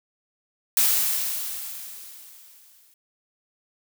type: noise with exponential decay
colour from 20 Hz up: blue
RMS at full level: -18 dBFS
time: 0.77-2.94 s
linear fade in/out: 2 ms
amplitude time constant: 470 ms
effects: none